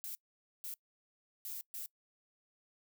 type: noise bursts at uneven times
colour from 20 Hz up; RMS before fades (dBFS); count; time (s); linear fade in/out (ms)
violet; -43; 4; 0.04-0.15 / 0.64-0.74 / 1.45-1.61 / 1.74-1.86; 0
effects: noise-tail reverb RT60 0.1 s tail -23 dB re dry